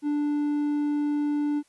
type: tone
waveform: triangle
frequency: 293.7 Hz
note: D4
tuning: in tune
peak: -21 dBFS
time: 0.02-1.63 s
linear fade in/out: 50 ms
effects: white hiss -65 dBFS RMS until 1.68 s + resampled to 24000 Hz